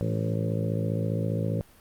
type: harmonic tone with a mistuned harmonic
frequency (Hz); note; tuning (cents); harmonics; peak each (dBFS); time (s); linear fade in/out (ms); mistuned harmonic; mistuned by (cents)
55; A1; 0; 2 / 3 / 4 / 5 / 6 / 7 / 8 / 9 / 10; -28 / -30 / -36 / -38 / -40 / -41 / -39 / -37 / -37; 0.01-1.61; 0; 4; -44
effects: pink hiss -56 dBFS RMS until 1.8 s + Opus 48 kbps